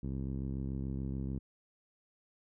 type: tone with low-pass filter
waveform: 10% pulse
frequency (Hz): 66.9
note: C2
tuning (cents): +39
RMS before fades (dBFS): -37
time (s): 0.03-1.39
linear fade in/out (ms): 5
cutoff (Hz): 230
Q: 0.86
effects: none